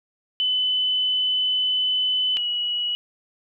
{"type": "tone pair in turn", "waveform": "sine", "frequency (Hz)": [3014, 2923], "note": ["F#7", "F#7"], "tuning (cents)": [31, -22], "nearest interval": "minor second", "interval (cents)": 53, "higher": "first", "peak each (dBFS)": [-19, -22], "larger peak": "first", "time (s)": [[0.4, 2.37], [2.37, 2.95]], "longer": "first", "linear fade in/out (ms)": 0, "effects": []}